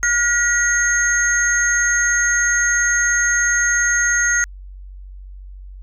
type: tone cluster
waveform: sine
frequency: 1434 / 1913 / 6450 Hz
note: F6 / A#6 / G8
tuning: +45 / +44 / +48 cents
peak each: -18 dBFS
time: 0.03-4.44 s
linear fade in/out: 0 ms
effects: tanh soft clip ceiling -5 dBFS + added 47 Hz sine -33 dBFS peak until 5.82 s